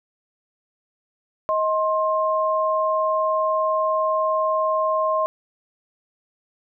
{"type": "tone pair together", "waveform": "sine", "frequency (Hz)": [630.3, 1060], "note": ["D#5", "C6"], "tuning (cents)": [22, 22], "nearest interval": "major sixth", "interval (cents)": 900, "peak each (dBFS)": -21, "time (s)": [1.49, 5.26], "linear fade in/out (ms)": 0, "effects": []}